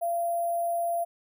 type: tone with sample-and-hold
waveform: sine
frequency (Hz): 684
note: F5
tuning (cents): -36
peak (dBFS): -25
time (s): 0.01-1.05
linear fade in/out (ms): 20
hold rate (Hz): 11025
effects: none